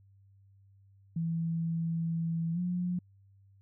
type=tone with pitch glide; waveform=sine; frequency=165.4 to 178.3 Hz; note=E3 to F3; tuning=+6 to +36 cents; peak=-29 dBFS; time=1.16-2.99 s; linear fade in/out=5 ms; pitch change=+130 cents; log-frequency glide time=2.53-2.59 s; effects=added 98 Hz sine -58 dBFS peak until 3.61 s